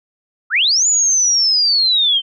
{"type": "linear two-way sweep", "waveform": "sine", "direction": "up then down", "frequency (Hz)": [1200, 7010, 3075], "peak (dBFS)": -11, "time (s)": [0.5, 2.22], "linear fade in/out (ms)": 50, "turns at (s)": 0.87, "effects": []}